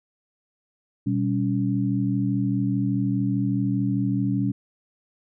sine tone cluster, 122.5 / 195.7 / 280.6 Hz, B2 / G3 / C#4, -14 / -3 / +21 cents, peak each -25 dBFS, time 1.06-4.52 s, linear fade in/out 10 ms, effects none

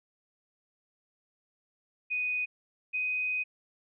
sine tone pair in turn, 2489 / 2503 Hz, D#7 / D#7, 0 / +10 cents, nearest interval unison, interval 10 cents, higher second, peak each -28 dBFS, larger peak neither, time 2.1-2.46 / 2.93-3.44 s, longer second, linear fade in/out 20 ms, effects none

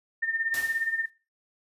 sine tone with tremolo, 1812 Hz, A#6, 50 cents flat, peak -23 dBFS, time 0.22-1.06 s, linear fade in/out 10 ms, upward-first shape sine, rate 17 Hz, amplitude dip 75%
white noise with exponential decay, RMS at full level -33 dBFS, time 0.54-1.1 s, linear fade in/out 1 ms, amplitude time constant 120 ms
effects noise-tail reverb RT60 0.3 s tail -18 dB re dry + resampled to 32000 Hz

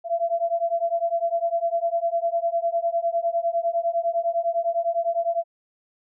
sine beating tone pair, 672 / 681.9 Hz, E5 / F5, +33 / -42 cents, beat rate 9.9 Hz, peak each -24 dBFS, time 0.04-5.44 s, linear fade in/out 50 ms, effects none

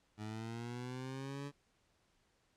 20% pulse linear sweep, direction up, 105.2 to 143.7 Hz, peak -37 dBFS, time 0.17-1.52 s, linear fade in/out 50 ms, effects pink hiss -75 dBFS RMS until 2.56 s + low-pass 8000 Hz 12 dB/octave

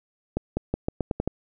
accelerating click train, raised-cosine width 2 ms, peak -11 dBFS, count 8, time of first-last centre 0.37-1.276 s, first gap 200 ms, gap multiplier 0.85, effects none

